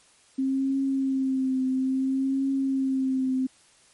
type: tone with vibrato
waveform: sine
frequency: 265.5 Hz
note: C4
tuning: 25 cents sharp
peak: -22 dBFS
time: 0.38-3.47 s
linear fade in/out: 10 ms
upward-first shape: triangle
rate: 0.59 Hz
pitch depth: 40 cents each way
effects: white hiss -58 dBFS RMS until 3.93 s + MP3 48 kbps